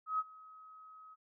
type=tone with ADSR envelope; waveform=sine; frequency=1272 Hz; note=D#6; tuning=38 cents sharp; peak=-29 dBFS; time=0.06-1.16 s; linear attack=130 ms; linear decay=38 ms; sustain=-23 dB; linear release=31 ms; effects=none